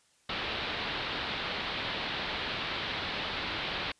white low-pass noise, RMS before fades -35 dBFS, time 0.29-3.92 s, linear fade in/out 5 ms, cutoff 4100 Hz, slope 48 dB/octave, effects white hiss -67 dBFS RMS until 3.99 s + resampled to 22050 Hz

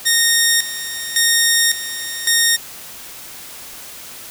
10% pulse tone with tremolo, 1850 Hz, A#6, 14 cents flat, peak -3 dBFS, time 0.05-2.57 s, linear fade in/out 20 ms, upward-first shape square, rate 0.9 Hz, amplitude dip 75%, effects white hiss -35 dBFS RMS until 4.3 s

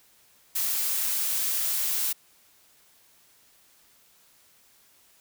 blue noise, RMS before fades -27 dBFS, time 0.55-2.13 s, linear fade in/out 10 ms, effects white hiss -60 dBFS RMS until 5.2 s

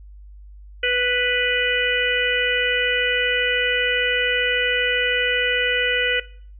harmonic tone, 493.9 Hz, B4, in tune, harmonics 1 / 3 / 4 / 5 / 6, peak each -24 / -24 / -24 / -24 / -24 dBFS, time 0.83-6.2 s, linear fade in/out 5 ms, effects noise-tail reverb RT60 0.5 s tail -20 dB re dry + added 50 Hz sine -39 dBFS peak until 6.59 s

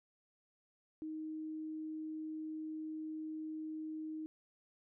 sine tone, 312.8 Hz, D#4, 9 cents sharp, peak -40 dBFS, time 1.02-4.26 s, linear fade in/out 0 ms, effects none

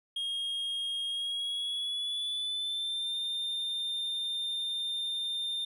triangle tone with pitch glide, 3254 to 3611 Hz, G#7 to A7, -36 to +44 cents, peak -30 dBFS, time 0.16-5.65 s, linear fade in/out 5 ms, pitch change +180 cents, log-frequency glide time 1.08-3.15 s, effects none

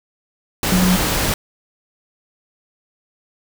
sine tone in noise, 183.3 Hz, F#3, 16 cents flat, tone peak -13 dBFS, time 0.72-0.96 s, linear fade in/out 2 ms, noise pink, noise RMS -19 dBFS, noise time 0.63-1.34 s, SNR +3 dB, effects none

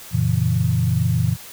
sine chord, F# dominant seventh, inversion none, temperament equal with one note detuned, 91.01 / 116.54 / 138.59 / 164.81 Hz, F#2 / A#2 / C#3 / E3, -28 / 0 / 0 / 0 cents, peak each -23 / -19 / -24 / -22 dBFS, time 0.11-1.37 s, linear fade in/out 50 ms, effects white hiss -39 dBFS RMS until 1.52 s

